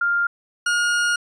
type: tone pair in turn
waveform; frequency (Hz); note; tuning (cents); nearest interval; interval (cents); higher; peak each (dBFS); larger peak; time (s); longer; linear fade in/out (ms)
sine / 40% pulse; 1400 / 1428.6; F6 / F6; +4 / +39; unison; 35; second; -17; neither; 0.01-0.27 / 0.66-1.16; second; 5
effects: resampled to 22050 Hz